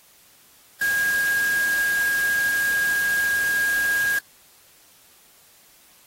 sine tone in noise, 1632 Hz, G#6, 31 cents flat, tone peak -19 dBFS, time 0.81-4.19 s, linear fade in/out 5 ms, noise white, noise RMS -32 dBFS, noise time 0.81-4.19 s, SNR +10 dB, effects white hiss -54 dBFS RMS until 6.06 s + AAC 48 kbps

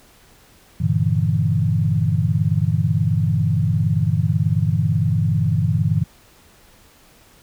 sine chord, E half-diminished seventh, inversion first, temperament equal, 98 / 116.54 / 146.83 / 164.81 Hz, G2 / Bb2 / D3 / E3, 0 / 0 / 0 / 0 cents, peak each -21 dBFS, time 0.8-6.04 s, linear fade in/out 10 ms, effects pink hiss -51 dBFS RMS until 7.42 s

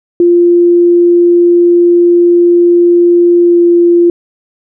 sine tone with pitch glide, 347.6 to 345.4 Hz, F4 to F4, -8 to -19 cents, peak -3 dBFS, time 0.2-4.1 s, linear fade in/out 2 ms, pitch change -11 cents, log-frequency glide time 3.42-3.6 s, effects none

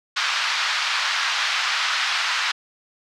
pink band-pass noise, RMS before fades -23 dBFS, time 0.16-2.52 s, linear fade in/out 10 ms, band 1100 to 5100 Hz, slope 24 dB/octave, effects none

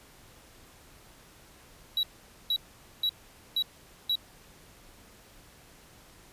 triangle tone bursts, 3894 Hz, B7, 25 cents flat, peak -23 dBFS, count 5, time 1.97-4.155 s, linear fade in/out 2 ms, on 61 ms, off 470 ms, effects pink hiss -55 dBFS RMS until 6.32 s + resampled to 32000 Hz

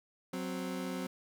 30% pulse tone pair together, 185 / 261.6 Hz, F#3 / C4, 0 / 0 cents, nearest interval tritone, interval 600 cents, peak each -36 / -36 dBFS, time 0.33-1.07 s, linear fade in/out 5 ms, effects none

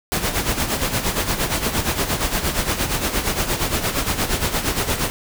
pink noise with tremolo, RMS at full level -19 dBFS, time 0.12-5.1 s, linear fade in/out 0 ms, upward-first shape sine, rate 8.6 Hz, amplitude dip 65%, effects none

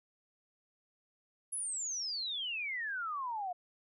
sine exponential sweep, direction down, 10820 to 698.5 Hz, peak -35 dBFS, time 1.52-3.53 s, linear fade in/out 10 ms, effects none

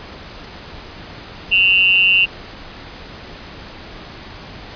sine tone with amplitude modulation, 2760 Hz, F7, 21 cents flat, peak -6 dBFS, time 1.51-2.26 s, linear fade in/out 20 ms, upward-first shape sine, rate 189 Hz, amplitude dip 85%, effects pink hiss -35 dBFS RMS until 4.75 s + resampled to 11025 Hz

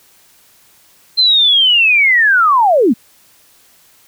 sine linear sweep, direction down, 4150 to 190.4 Hz, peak -7 dBFS, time 1.17-2.94 s, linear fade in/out 20 ms, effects white hiss -49 dBFS RMS until 4.07 s

